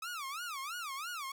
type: tone with vibrato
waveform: sawtooth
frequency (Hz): 1244.5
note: D#6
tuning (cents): 0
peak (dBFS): -35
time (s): 0.02-1.32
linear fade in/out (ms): 5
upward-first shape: sine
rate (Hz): 3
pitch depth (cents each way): 270
effects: none